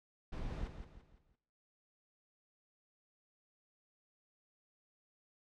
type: noise with echo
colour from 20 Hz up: brown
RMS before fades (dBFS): -41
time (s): 0.32-0.68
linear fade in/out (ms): 10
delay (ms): 170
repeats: 4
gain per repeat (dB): -8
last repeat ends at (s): 1.36
effects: noise-tail reverb RT60 0.9 s tail -20 dB re dry + low-pass 5000 Hz 12 dB/octave